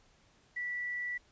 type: tone with quantisation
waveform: sine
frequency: 1958 Hz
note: B6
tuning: 15 cents flat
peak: -34 dBFS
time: 0.56-1.18 s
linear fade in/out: 10 ms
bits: 10
effects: pink hiss -66 dBFS RMS until 1.31 s + resampled to 16000 Hz